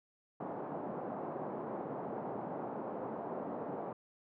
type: band-pass noise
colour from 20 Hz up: white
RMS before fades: -41 dBFS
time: 0.4-3.93 s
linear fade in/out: 5 ms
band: 150 to 850 Hz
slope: 24 dB/octave
effects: none